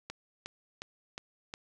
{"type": "click train", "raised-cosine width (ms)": 0.2, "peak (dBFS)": -22, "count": 5, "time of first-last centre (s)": [0.1, 1.539], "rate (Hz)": 2.78, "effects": []}